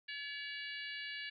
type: harmonic tone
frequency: 570 Hz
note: C#5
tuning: 48 cents sharp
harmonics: 3 / 4 / 5 / 6 / 7 / 8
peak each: -45 / -48 / -47 / -54 / -51 / -54 dBFS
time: 0.08-1.3 s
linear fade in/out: 10 ms
effects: none